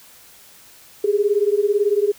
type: beating tone pair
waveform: sine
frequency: 401.7 / 419.7 Hz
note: G4 / G#4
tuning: +42 / +18 cents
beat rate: 18 Hz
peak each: -18 dBFS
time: 1.04-2.12 s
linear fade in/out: 5 ms
effects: white hiss -47 dBFS RMS until 2.18 s